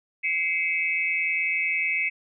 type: tone cluster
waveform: sine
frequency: 2090 / 2259 / 2586 Hz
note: C7 / C#7 / E7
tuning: -2 / +32 / -34 cents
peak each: -27 dBFS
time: 0.23-2.1 s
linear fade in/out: 20 ms
effects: none